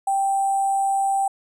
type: tone with sample-and-hold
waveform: sine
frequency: 784 Hz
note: G5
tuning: in tune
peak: -18 dBFS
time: 0.07-1.28 s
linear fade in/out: 5 ms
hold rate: 8820 Hz
effects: resampled to 22050 Hz